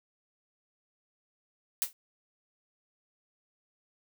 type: noise with exponential decay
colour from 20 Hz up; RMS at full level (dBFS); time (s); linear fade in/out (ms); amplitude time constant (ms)
blue; -25; 1.82-1.93; 0; 23
effects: none